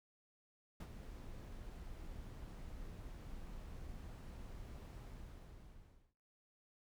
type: noise with ADSR envelope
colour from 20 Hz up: brown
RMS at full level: -42 dBFS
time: 0.8-6.14 s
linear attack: 6 ms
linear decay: 54 ms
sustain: -8 dB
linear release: 1100 ms
effects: noise-tail reverb RT60 0.5 s tail -19 dB re dry